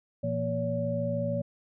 sine tone cluster, 115.7 / 169 / 235 / 568 Hz, A#2 / E3 / A#3 / C#5, -13 / +43 / +14 / +42 cents, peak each -33 / -34 / -35 / -30 dBFS, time 0.23-1.42 s, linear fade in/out 10 ms, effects none

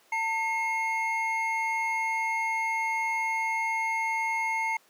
triangle tone pair together, 900.4 / 2149 Hz, A5 / C7, +40 / +46 cents, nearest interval octave + minor third, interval 1506 cents, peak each -27 dBFS, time 0.12-4.77 s, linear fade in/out 5 ms, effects pink hiss -61 dBFS RMS until 4.89 s + high-pass 400 Hz 12 dB/octave

